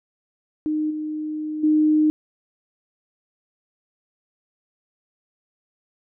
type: tone with level steps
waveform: sine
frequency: 306.9 Hz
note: D#4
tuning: 24 cents flat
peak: -20 / -25 / -14 dBFS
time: 0.66-2.1 s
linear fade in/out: 0 ms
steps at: 0.9 / 1.63 s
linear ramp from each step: 10 ms
effects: none